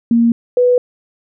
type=tone pair in turn; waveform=sine; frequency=233.1 / 493.9 Hz; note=A#3 / B4; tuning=0 / 0 cents; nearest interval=octave + minor second; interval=1300 cents; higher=second; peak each=-8 dBFS; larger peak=neither; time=0.11-0.32 / 0.57-0.78 s; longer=neither; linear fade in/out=2 ms; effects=none